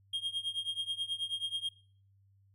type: tone with tremolo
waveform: triangle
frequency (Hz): 3234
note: G#7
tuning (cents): -47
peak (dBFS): -28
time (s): 0.13-1.69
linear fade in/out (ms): 5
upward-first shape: triangle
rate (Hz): 9.3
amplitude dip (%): 95
effects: noise-tail reverb RT60 0.5 s tail -21 dB re dry + added 98 Hz sine -63 dBFS peak until 2.54 s